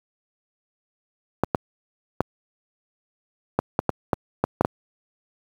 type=clicks; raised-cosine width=1 ms; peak=-4 dBFS; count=10; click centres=1.436 / 1.548 / 2.206 / 3.59 / 3.791 / 3.893 / 4.132 / 4.44 / 4.61 / 4.649 s; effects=high-pass 80 Hz 12 dB/octave + 7-bit